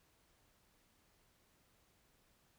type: silence
effects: pink hiss -73 dBFS RMS until 2.58 s